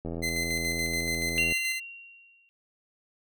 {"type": "click train", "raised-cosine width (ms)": 2, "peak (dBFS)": -22, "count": 124, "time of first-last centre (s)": [0.05, 1.523], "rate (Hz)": 83.5}
{"type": "tone with tremolo", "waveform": "sawtooth", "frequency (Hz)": 2061, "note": "C7", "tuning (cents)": -27, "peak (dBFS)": -24, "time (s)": [0.22, 1.8], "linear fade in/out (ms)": 20, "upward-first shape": "square", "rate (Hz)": 7, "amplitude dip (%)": 35}
{"type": "tone with exponential decay", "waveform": "sine", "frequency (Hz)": 2753, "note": "F7", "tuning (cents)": -25, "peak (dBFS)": -22, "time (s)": [1.38, 2.49], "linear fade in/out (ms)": 0, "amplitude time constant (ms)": 240}
{"effects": []}